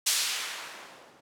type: noise with low-pass filter sweep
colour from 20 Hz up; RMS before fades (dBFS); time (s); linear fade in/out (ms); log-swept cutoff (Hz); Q
violet; -33; 0.06-1.21; 10; 6100 to 350; 0.7
effects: none